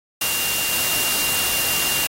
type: tone in noise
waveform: sine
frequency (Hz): 2787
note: F7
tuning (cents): -4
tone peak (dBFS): -25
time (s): 0.21-2.07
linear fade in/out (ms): 5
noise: white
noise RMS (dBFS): -22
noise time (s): 0.21-2.07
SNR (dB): -6
effects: AAC 48 kbps